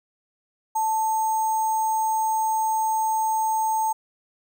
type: tone with sample-and-hold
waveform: sine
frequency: 880 Hz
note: A5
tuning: in tune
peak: -20 dBFS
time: 0.75-3.93 s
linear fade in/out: 10 ms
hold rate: 7350 Hz
effects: none